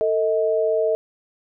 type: tone pair together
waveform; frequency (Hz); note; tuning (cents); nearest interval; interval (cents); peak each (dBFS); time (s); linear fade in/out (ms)
sine; 447.6 / 633; A4 / D#5; +30 / +30; tritone; 600; -20; 0.01-0.95; 0
effects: none